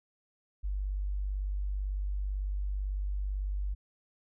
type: tone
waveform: sine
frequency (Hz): 49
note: G1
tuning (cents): 0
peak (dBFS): -30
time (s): 0.63-3.75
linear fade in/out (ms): 20
effects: none